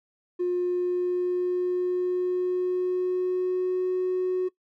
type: tone with pitch glide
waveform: triangle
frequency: 356.9 to 367.6 Hz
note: F4 to F#4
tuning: +38 to -11 cents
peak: -19 dBFS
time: 0.39-4.49 s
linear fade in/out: 20 ms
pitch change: +51 cents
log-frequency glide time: 0.58-3.9 s
effects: noise-tail reverb RT60 0.1 s tail -21 dB re dry + tanh soft clip ceiling -21 dBFS